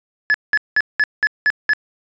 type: tone bursts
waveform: triangle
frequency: 1713 Hz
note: A6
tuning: 47 cents flat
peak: -10 dBFS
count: 7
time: 0.3-1.734 s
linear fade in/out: 0 ms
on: 42 ms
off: 190 ms
effects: resampled to 16000 Hz